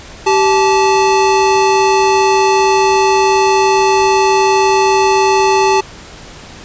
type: tone pair together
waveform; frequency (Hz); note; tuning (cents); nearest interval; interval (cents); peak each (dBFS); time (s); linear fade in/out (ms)
square; 387.3 / 869.5; G4 / A5; -21 / -21; octave + major second; 1400; -12; 0.26-5.81; 10
effects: pink hiss -34 dBFS RMS until 6.64 s + resampled to 16000 Hz